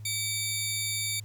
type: tone pair together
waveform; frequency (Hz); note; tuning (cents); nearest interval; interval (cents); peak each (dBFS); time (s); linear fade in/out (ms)
15% pulse; 2292 / 3651; D7 / A#7; -43 / -37; minor sixth; 806; -25; 0.05-1.2; 5
effects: added 106 Hz sine -40 dBFS peak until 1.24 s + pink hiss -62 dBFS RMS until 1.24 s